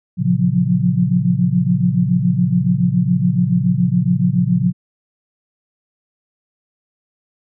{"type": "chord", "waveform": "sine", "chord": "Gb major seventh", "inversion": "first", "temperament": "equal with one note detuned", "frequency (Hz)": [116.54, 138.59, 174.61, 181.71], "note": ["Bb2", "Db3", "F3", "Gb3"], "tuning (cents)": [0, 0, 0, -31], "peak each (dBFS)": [-21, -19, -17, -17], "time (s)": [0.17, 4.73], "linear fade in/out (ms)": 50, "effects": []}